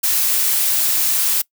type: noise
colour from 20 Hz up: blue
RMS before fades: -17 dBFS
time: 0.03-1.42 s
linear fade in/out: 10 ms
effects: noise-tail reverb RT60 0.1 s tail -22 dB re dry